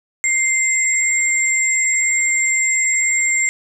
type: tone pair together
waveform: sine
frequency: 2093 / 7504 Hz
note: C7 / A#8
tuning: 0 / +11 cents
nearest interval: octave + minor seventh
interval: 2211 cents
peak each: -17 dBFS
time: 0.24-3.49 s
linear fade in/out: 0 ms
effects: none